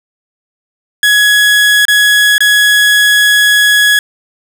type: tone with dropouts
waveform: 30% pulse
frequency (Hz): 1677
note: G#6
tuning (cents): +16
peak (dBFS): -3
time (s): 1.03-3.99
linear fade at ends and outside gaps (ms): 2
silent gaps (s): 1.853-1.882 / 2.381-2.405
effects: none